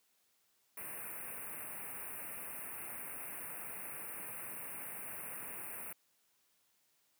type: band-stop noise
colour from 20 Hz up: white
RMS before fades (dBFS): -45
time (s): 0.77-5.93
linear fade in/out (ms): 5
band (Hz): 2700 to 8800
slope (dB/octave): 96
effects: white hiss -75 dBFS RMS until 7.19 s + high-pass 100 Hz 12 dB/octave